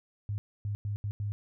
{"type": "tone bursts at uneven times", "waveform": "sine", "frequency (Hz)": 102.8, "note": "G#2", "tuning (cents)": -17, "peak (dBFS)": -30, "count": 5, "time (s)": [[0.29, 0.38], [0.65, 0.75], [0.85, 0.96], [1.04, 1.11], [1.2, 1.32]], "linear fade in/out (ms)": 0, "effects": []}